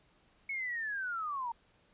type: linear sweep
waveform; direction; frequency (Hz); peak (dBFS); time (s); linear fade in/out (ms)
sine; down; 2217 to 904; -34; 0.49-1.52; 5
effects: pink hiss -68 dBFS RMS until 1.93 s + resampled to 8000 Hz